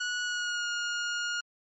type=tone with pitch glide; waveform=sawtooth; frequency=1464 to 1427.3 Hz; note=F#6 to F6; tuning=-19 to +37 cents; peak=-26 dBFS; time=0-1.41 s; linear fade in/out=10 ms; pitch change=-44 cents; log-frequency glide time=0.23-0.68 s; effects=MP3 32 kbps